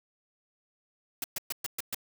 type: noise bursts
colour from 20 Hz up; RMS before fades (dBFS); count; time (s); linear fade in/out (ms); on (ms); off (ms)
white; -33; 6; 1.22-1.946; 2; 21; 120
effects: none